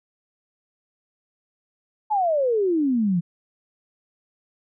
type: exponential sweep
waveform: sine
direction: down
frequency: 880 to 164.81 Hz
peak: -18 dBFS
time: 2.1-3.21 s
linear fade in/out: 20 ms
effects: none